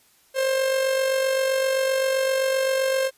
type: tone with amplitude modulation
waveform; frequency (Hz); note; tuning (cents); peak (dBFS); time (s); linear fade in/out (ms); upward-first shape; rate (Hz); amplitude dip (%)
45% pulse; 530; C5; +22; -18; 0.34-3.11; 50; sine; 47.7; 45
effects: white hiss -59 dBFS RMS until 3.17 s + resampled to 32000 Hz